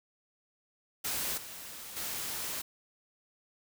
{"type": "noise with level steps", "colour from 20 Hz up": "white", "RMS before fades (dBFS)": [-34, -45, -37], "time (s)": [1.04, 2.62], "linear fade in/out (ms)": 10, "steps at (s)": [1.37, 1.96], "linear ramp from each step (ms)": 10, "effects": []}